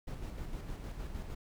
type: noise with tremolo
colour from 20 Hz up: brown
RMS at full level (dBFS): -40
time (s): 0.07-1.35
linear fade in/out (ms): 10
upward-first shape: square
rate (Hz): 6.5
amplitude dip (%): 35
effects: none